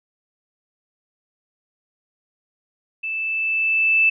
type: tone with level ramp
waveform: sine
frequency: 2637 Hz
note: E7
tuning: in tune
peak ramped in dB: -24 to -12 dBFS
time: 3.03-4.1 s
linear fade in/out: 10 ms
effects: none